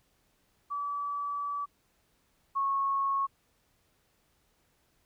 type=tone pair in turn; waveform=sine; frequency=1150 / 1098.5 Hz; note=D6 / C#6; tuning=-37 / -16 cents; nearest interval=minor second; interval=79 cents; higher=first; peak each=-31 / -26 dBFS; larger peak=second; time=0.7-1.66 / 2.55-3.27 s; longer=first; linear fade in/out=20 ms; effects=pink hiss -71 dBFS RMS until 5.05 s